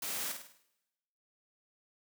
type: noise with echo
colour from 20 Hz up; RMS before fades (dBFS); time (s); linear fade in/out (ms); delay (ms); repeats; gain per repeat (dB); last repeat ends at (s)
white; -38; 0.02-0.32; 5; 51; 6; -6; 0.626
effects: noise-tail reverb RT60 1.0 s tail -20 dB re dry + high-pass 150 Hz 12 dB/octave